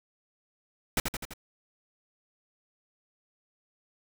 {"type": "noise with echo", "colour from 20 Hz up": "pink", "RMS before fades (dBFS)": -26, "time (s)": [0.97, 1], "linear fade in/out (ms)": 2, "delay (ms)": 84, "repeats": 4, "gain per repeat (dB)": -4, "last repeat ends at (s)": 1.336, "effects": []}